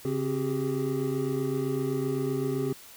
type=tone cluster; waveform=triangle; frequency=138.2 / 265.3 / 381.2 / 409 Hz; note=C#3 / C4 / G4 / G#4; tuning=-5 / +24 / -48 / -26 cents; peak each=-30 dBFS; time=0.05-2.73 s; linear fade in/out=2 ms; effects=white hiss -49 dBFS RMS until 2.96 s